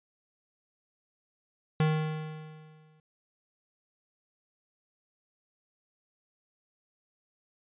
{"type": "tone with exponential decay", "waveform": "square", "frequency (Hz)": 155.56, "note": "D#3", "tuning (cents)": 0, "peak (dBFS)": -22, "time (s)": [1.8, 3], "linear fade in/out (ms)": 2, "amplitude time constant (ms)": 260, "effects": ["resampled to 8000 Hz"]}